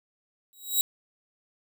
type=tone with exponential growth; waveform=5% pulse; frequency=3853 Hz; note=B7; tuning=44 cents flat; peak=-10 dBFS; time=0.53-0.81 s; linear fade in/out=0 ms; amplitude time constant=60 ms; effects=none